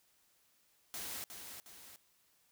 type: noise with echo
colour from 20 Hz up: white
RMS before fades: -43 dBFS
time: 0.94-1.24 s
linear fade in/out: 0 ms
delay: 360 ms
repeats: 2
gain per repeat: -6 dB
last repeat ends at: 1.96 s
effects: white hiss -72 dBFS RMS until 2.51 s